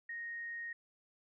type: tone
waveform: sine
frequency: 1864.7 Hz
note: A#6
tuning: in tune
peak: -40 dBFS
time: 0.09-0.73 s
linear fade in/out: 5 ms
effects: none